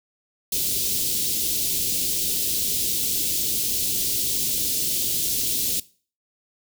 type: band-stop noise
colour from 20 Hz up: white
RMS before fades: -24 dBFS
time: 0.52-5.8 s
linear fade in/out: 5 ms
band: 430 to 3200 Hz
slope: 24 dB/octave
effects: noise-tail reverb RT60 0.4 s tail -20 dB re dry